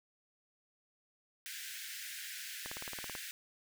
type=high-pass noise; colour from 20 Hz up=pink; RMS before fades=-45 dBFS; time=1.46-3.31 s; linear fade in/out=0 ms; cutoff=1500 Hz; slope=96 dB/octave
type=click train; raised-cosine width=0.5 ms; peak=-28 dBFS; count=10; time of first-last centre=2.66-3.152 s; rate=18.3 Hz
effects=none